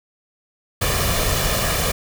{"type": "noise with comb filter", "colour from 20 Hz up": "pink", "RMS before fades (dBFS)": -20, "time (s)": [0.81, 1.92], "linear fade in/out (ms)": 10, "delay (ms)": 1.7, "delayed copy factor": 0.55, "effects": []}